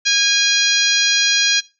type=harmonic tone; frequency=820 Hz; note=G#5; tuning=22 cents flat; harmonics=2 / 3 / 4 / 5 / 6 / 7 / 8; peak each=-21 / -20 / -20 / -19 / -22 / -20 / -24 dBFS; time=0.05-1.61 s; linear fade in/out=20 ms; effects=noise-tail reverb RT60 0.3 s tail -22 dB re dry